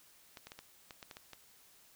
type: clicks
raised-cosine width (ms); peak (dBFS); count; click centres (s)
0.2; -30; 9; 0.372 / 0.47 / 0.519 / 0.59 / 0.908 / 1.028 / 1.112 / 1.169 / 1.333
effects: white hiss -63 dBFS RMS until 1.95 s